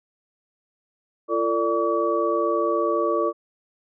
sine tone cluster, 342.2 / 451.6 / 586 / 1140 Hz, F4 / A4 / D5 / C#6, -35 / +45 / -4 / +48 cents, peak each -25 dBFS, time 1.28-3.33 s, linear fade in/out 50 ms, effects none

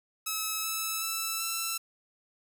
5% pulse tone with pitch steps, 1294 / 1307.5 / 1321.2 / 1335 Hz, E6 / E6 / E6 / E6, -32 / -15 / +4 / +22 cents, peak -19 dBFS, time 0.26-1.78 s, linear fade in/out 10 ms, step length 380 ms, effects none

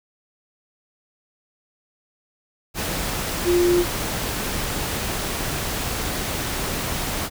sine tone in noise, 351.5 Hz, F4, 11 cents sharp, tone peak -15 dBFS, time 3.44-3.85 s, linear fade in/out 50 ms, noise pink, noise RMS -26 dBFS, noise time 2.74-7.3 s, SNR +8 dB, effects none

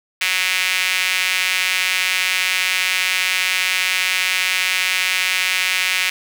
sawtooth tone with high-pass filter, 185 Hz, F#3, in tune, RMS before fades -19 dBFS, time 0.21-6.1 s, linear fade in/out 5 ms, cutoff 2300 Hz, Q 2.7, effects none

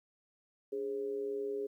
sine tone with amplitude modulation, 411.9 Hz, G#4, 14 cents flat, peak -31 dBFS, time 0.72-1.67 s, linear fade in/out 10 ms, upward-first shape sine, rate 122 Hz, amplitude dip 65%, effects 12-bit

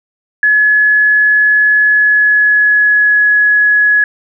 sine tone with pitch glide, 1700 to 1686.3 Hz, G#6 to G#6, +40 to +26 cents, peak -6 dBFS, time 0.43-4.04 s, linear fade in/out 2 ms, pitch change -14 cents, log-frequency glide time 1.84-3.23 s, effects none

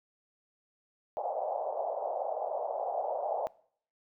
pink band-pass noise, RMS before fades -34 dBFS, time 1.17-3.47 s, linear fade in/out 0 ms, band 550 to 800 Hz, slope 48 dB/octave, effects noise-tail reverb RT60 0.6 s tail -23 dB re dry

